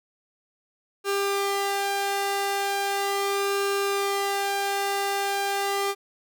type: tone with flanger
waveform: sawtooth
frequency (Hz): 397.9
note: G4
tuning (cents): +26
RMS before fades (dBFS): -26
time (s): 1.04-5.95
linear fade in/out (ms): 50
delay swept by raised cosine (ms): 0.74 to 1.42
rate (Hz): 0.38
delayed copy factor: +0.55
effects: none